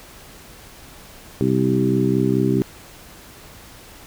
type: harmonic tone with a mistuned harmonic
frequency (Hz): 64.6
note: C2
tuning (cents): -21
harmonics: 2 / 3 / 4 / 5 / 6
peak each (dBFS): -22 / -22 / -22 / -22 / -22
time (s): 1.41-2.62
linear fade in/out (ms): 0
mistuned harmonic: 2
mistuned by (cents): -15
effects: pink hiss -43 dBFS RMS until 4.06 s